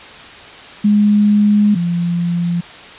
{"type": "tone pair in turn", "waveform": "sine", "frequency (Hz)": [207.7, 172.7], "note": ["G#3", "F3"], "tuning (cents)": [0, -19], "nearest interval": "minor third", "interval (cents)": 319, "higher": "first", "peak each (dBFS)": [-8, -14], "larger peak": "first", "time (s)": [[0.84, 1.75], [1.75, 2.61]], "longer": "first", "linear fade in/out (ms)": 10, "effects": ["white hiss -35 dBFS RMS until 2.98 s", "resampled to 8000 Hz"]}